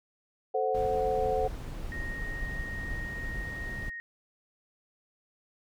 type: chord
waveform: sine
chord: F# diminished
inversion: first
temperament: equal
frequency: 440 / 523.3 / 740 Hz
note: A4 / C5 / F#5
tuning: 0 / 0 / 0 cents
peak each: -30 dBFS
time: 0.54-1.48 s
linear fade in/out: 10 ms
type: noise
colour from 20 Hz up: brown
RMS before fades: -37 dBFS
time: 0.74-3.9 s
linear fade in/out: 10 ms
type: tone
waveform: sine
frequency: 1864.7 Hz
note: A#6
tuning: in tune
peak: -37 dBFS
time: 1.92-4 s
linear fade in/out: 0 ms
effects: none